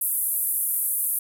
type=band-pass noise; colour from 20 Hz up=pink; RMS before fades=-25 dBFS; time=0.01-1.19 s; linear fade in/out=5 ms; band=10000 to 14000 Hz; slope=48 dB/octave; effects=none